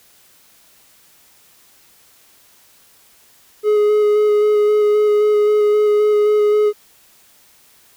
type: tone with vibrato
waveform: triangle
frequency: 420.1 Hz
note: G#4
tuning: 20 cents sharp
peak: -9 dBFS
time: 3.63-6.73 s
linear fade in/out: 50 ms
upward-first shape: square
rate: 3.8 Hz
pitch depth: 10 cents each way
effects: white hiss -51 dBFS RMS until 7.96 s